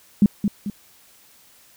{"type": "tone with echo", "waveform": "sine", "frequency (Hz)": 204.4, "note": "G#3", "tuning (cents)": -27, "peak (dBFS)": -9, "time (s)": [0.22, 0.26], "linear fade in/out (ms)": 2, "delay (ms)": 220, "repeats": 2, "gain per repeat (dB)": -7, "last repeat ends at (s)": 0.7, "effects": ["white hiss -53 dBFS RMS until 1.76 s"]}